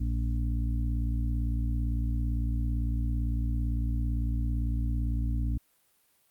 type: harmonic tone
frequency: 57.8 Hz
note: A#1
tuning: 14 cents flat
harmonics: 1 / 2 / 4 / 5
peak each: -27 / -33 / -39 / -41 dBFS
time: 0-5.58 s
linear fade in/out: 10 ms
effects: white hiss -68 dBFS RMS until 6.3 s + Opus 48 kbps